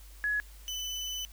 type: tone pair in turn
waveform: sine / 30% pulse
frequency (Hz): 1687 / 3006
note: G#6 / F#7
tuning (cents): +27 / +27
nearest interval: minor seventh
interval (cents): 1000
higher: second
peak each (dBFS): -27 / -31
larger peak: first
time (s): 0.24-0.4 / 0.68-1.25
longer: second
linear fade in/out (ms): 0
effects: added 50 Hz sine -48 dBFS peak until 1.32 s + white hiss -57 dBFS RMS until 1.32 s